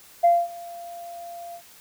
sine tone with ADSR envelope, 690 Hz, F5, 21 cents flat, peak -11 dBFS, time 0.23-1.62 s, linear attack 17 ms, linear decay 230 ms, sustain -24 dB, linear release 74 ms, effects tanh soft clip ceiling -9 dBFS + white hiss -50 dBFS RMS until 1.8 s

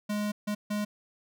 square tone bursts at uneven times, 208.4 Hz, G#3, 6 cents sharp, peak -29 dBFS, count 3, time 0.09-0.32 / 0.47-0.55 / 0.7-0.85 s, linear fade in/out 10 ms, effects none

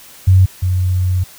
sine tone pair in turn, 93.8 / 91.6 Hz, F#2 / F#2, +24 / -17 cents, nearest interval unison, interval 41 cents, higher first, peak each -5 / -12 dBFS, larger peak first, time 0.27-0.46 / 0.62-1.24 s, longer second, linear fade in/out 10 ms, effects white hiss -40 dBFS RMS until 1.38 s

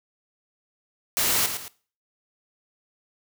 white noise with echo, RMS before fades -23 dBFS, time 1.17-1.46 s, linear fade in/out 0 ms, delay 110 ms, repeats 2, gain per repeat -8 dB, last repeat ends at 1.68 s, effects noise-tail reverb RT60 0.4 s tail -19 dB re dry

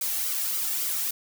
blue noise with flanger, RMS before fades -28 dBFS, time 0.01-1.11 s, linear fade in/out 5 ms, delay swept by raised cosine 1.1 to 2.03 ms, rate 3.6 Hz, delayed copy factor -0.65, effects none

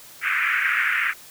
pink band-pass noise, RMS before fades -22 dBFS, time 0.21-1.14 s, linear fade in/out 50 ms, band 1400 to 2400 Hz, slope 48 dB/octave, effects white hiss -45 dBFS RMS until 1.3 s

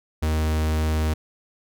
45% pulse tone, 78.1 Hz, D#2, 7 cents sharp, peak -20 dBFS, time 0.22-1.14 s, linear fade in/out 10 ms, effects none

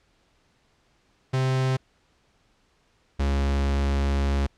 45% pulse tone pair in turn, 130.81 / 69.51 Hz, C3 / C#2, 0 / +5 cents, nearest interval major seventh, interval 1095 cents, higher first, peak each -21 dBFS, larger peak neither, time 1.33-1.77 / 3.19-4.47 s, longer second, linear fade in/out 10 ms, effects pink hiss -65 dBFS RMS until 4.57 s + low-pass 6000 Hz 12 dB/octave

